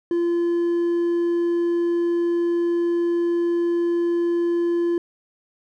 triangle tone with hard clipping, 343.3 Hz, F4, 30 cents flat, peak -19 dBFS, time 0.11-4.98 s, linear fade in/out 2 ms, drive 5 dB, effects none

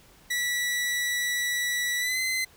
sawtooth tone with pitch glide, 1951 to 2052 Hz, B6 to C7, -22 to -34 cents, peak -22 dBFS, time 0.3-2.45 s, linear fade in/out 10 ms, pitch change +88 cents, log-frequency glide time 1.98-2.19 s, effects pink hiss -56 dBFS RMS until 2.56 s

